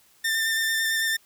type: tone with vibrato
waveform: sawtooth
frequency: 1795 Hz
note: A6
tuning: 34 cents sharp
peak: -19 dBFS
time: 0.24-1.17 s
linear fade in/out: 10 ms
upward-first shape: square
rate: 9 Hz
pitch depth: 12 cents each way
effects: white hiss -59 dBFS RMS until 1.25 s